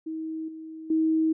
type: tone with level steps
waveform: sine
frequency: 318.7 Hz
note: D#4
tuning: 42 cents sharp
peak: -30 / -37 / -20 dBFS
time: 0.06-1.33 s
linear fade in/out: 10 ms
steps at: 0.48 / 0.9 s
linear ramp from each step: 5 ms
effects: none